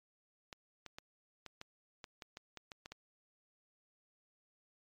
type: clicks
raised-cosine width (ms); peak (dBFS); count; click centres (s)
0.2; -29; 12; 0.528 / 0.863 / 0.985 / 1.463 / 1.614 / 2.042 / 2.222 / 2.371 / 2.573 / 2.718 / 2.859 / 2.92
effects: MP3 96 kbps